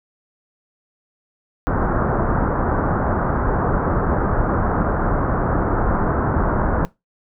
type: low-pass noise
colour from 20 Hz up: pink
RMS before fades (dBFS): -19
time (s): 1.67-6.85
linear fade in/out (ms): 0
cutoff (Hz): 1500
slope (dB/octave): 48
effects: noise-tail reverb RT60 0.2 s tail -20 dB re dry